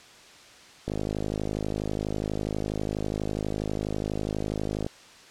click train, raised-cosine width 2 ms, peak -16 dBFS, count 209, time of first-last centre 0.88-4.865 s, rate 52.2 Hz, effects white hiss -50 dBFS RMS until 5.3 s + low-pass 6000 Hz 12 dB/octave

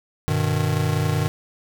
square chord, G augmented, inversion none, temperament just, 98 / 122.5 / 153.12 Hz, G2 / B2 / D#3, 0 / -14 / -27 cents, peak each -25 / -26 / -23 dBFS, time 0.28-1.28 s, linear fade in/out 0 ms, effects 9-bit

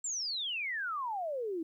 sine exponential sweep, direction down, 7630 to 312.3 Hz, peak -33 dBFS, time 0.04-1.63 s, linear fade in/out 5 ms, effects 12-bit

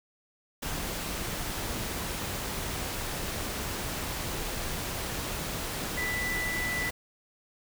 sine tone in noise, 1983 Hz, B6, 7 cents sharp, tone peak -30 dBFS, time 5.97-6.9 s, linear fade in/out 10 ms, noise pink, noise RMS -34 dBFS, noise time 0.62-6.91 s, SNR +1 dB, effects none

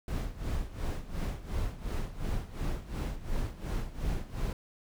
brown noise with tremolo, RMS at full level -31 dBFS, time 0.08-4.53 s, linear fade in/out 2 ms, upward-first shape sine, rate 2.8 Hz, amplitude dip 80%, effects none

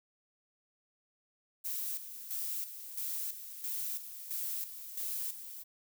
violet noise with tremolo, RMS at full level -37 dBFS, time 1.64-5.64 s, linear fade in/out 20 ms, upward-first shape square, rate 1.5 Hz, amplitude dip 65%, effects none

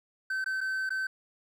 triangle tone with dropouts, 1538 Hz, G6, 33 cents flat, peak -27 dBFS, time 0.3-1.07 s, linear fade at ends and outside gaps 5 ms, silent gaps 0.443-0.46 / 0.607-0.611 / 0.893-0.904 s, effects none

